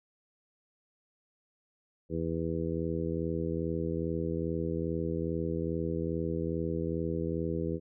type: harmonic tone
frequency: 82.41 Hz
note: E2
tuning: in tune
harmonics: 1 / 2 / 3 / 4 / 5 / 6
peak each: -38 / -35 / -39 / -36 / -37 / -38 dBFS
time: 2.09-7.8 s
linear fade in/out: 50 ms
effects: none